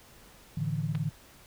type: chord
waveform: sine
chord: A suspended fourth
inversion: none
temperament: equal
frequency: 110 / 146.83 / 164.81 Hz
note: A2 / D3 / E3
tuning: 0 / 0 / 0 cents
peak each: -35 / -31 / -33 dBFS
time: 0.57-1.1 s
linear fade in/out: 5 ms
type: clicks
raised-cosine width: 0.3 ms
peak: -27 dBFS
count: 2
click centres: 0.95 / 0.954 s
effects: pink hiss -55 dBFS RMS until 1.46 s